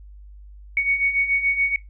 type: beating tone pair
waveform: sine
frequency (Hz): 2225 / 2232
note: C#7 / C#7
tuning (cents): +6 / +11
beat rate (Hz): 7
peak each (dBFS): -25 / -19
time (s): 0.77-1.76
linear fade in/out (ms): 2
effects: noise-tail reverb RT60 0.2 s tail -21 dB re dry + added 50 Hz sine -40 dBFS peak until 1.89 s